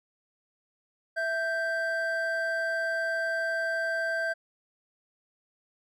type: tone pair together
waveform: triangle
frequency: 659.3 / 1568 Hz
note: E5 / G6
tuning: 0 / 0 cents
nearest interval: octave + minor third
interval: 1500 cents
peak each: -29 / -27 dBFS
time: 1.16-4.34 s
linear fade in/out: 20 ms
effects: none

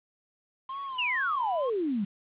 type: tone with vibrato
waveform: triangle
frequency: 1046.5 Hz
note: C6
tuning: in tune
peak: -32 dBFS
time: 0.69-1.7 s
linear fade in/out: 5 ms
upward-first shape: sine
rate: 2.1 Hz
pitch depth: 110 cents each way
type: exponential sweep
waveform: sine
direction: down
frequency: 2980 to 188.4 Hz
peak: -26 dBFS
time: 0.98-2.05 s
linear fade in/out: 10 ms
effects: resampled to 8000 Hz + 9-bit

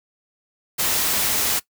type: noise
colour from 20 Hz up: white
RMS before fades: -21 dBFS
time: 0.78-1.6 s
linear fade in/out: 20 ms
effects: noise-tail reverb RT60 0.1 s tail -19 dB re dry

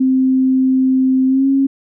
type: tone with pitch glide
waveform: sine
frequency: 261.1 to 272 Hz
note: C4 to C#4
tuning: -3 to -33 cents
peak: -10 dBFS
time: 0-1.67 s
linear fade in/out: 10 ms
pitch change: +70 cents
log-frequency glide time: 1.27-1.47 s
effects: none

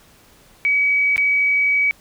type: tone with dropouts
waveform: sine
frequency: 2273 Hz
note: C#7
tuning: 43 cents sharp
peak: -14 dBFS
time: 0.65-1.91 s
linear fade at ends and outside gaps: 0 ms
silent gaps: 1.161-1.179 s
effects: pink hiss -51 dBFS RMS until 2 s

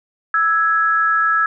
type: tone pair together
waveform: sine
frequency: 1318.5 / 1666 Hz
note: E6 / G#6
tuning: 0 / +5 cents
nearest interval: major third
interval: 405 cents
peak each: -15 / -17 dBFS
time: 0.34-1.46 s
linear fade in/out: 2 ms
effects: none

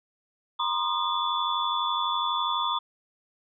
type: tone cluster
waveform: sine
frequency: 951 / 1043 / 1224 / 3459 Hz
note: A#5 / C6 / D#6 / A7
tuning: +34 / -6 / -29 / -30 cents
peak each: -30 dBFS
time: 0.59-2.79 s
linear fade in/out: 10 ms
effects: none

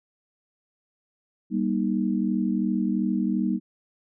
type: chord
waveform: sine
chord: Eb major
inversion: first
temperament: equal with one note detuned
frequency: 196 / 238.8 / 311.1 Hz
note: G3 / Bb3 / Eb4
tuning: 0 / +42 / 0 cents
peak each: -25 / -26 / -28 dBFS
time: 1.5-3.6 s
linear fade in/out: 50 ms
effects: none

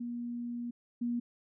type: tone pair in turn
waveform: sine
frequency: 239.1 / 239.1 Hz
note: A#3 / A#3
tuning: +44 / +44 cents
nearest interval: unison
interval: 0 cents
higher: neither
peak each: -35 / -30 dBFS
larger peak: second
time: 0-0.71 / 1.01-1.2 s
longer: first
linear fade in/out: 10 ms
effects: none

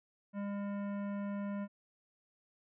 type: tone with hard clipping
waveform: sine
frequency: 201.7 Hz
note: G3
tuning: 50 cents sharp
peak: -38 dBFS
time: 0.33-1.68 s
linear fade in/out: 50 ms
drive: 15 dB
effects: resampled to 8000 Hz

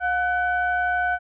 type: ring-modulated tone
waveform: triangle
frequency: 392 Hz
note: G4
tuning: in tune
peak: -15 dBFS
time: 0-1.19 s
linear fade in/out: 50 ms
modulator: 1110 Hz
effects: resampled to 8000 Hz

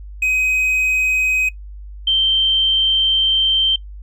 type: tone pair in turn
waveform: triangle / sine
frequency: 2520 / 3129 Hz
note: D#7 / G7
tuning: +21 / -4 cents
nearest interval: major third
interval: 375 cents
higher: second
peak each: -12 dBFS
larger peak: neither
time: 0.22-1.49 / 2.07-3.76 s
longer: second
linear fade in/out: 5 ms
effects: noise-tail reverb RT60 0.1 s tail -21 dB re dry + added 50 Hz sine -31 dBFS peak until 4.02 s

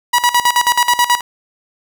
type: tone with tremolo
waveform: sawtooth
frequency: 969 Hz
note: B5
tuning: 33 cents flat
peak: -5 dBFS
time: 0.13-1.21 s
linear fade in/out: 10 ms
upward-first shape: square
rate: 9.3 Hz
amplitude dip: 80%
effects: none

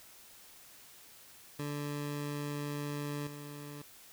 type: tone with level steps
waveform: 20% pulse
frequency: 145.7 Hz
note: D3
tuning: 13 cents flat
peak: -31 / -39 dBFS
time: 1.59-3.82 s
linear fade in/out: 5 ms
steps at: 3.27 s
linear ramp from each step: 2 ms
effects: white hiss -56 dBFS RMS until 4.12 s

